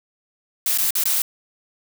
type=noise with dropouts; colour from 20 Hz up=blue; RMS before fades=-20 dBFS; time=0.66-1.22 s; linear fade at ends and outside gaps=2 ms; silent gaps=0.776-0.784 / 0.907-0.953 / 1.038-1.055 s; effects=none